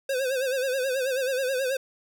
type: tone with vibrato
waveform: square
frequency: 523.3 Hz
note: C5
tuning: in tune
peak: -25 dBFS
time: 0.09-1.77 s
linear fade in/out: 5 ms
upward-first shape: sine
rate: 9.3 Hz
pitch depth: 85 cents each way
effects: none